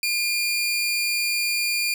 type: tone pair together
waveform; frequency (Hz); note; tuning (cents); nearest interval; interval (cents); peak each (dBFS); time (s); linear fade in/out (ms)
sawtooth; 2416 / 4561; D7 / C#8; +48 / +49; major seventh; 1101; -19 / -26; 0.03-1.94; 2
effects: none